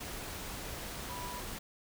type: tone in noise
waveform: sine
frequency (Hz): 982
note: B5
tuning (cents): -10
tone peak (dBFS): -42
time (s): 1.09-1.4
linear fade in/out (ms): 10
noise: pink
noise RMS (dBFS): -42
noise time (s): 0-1.59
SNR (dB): -3
effects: none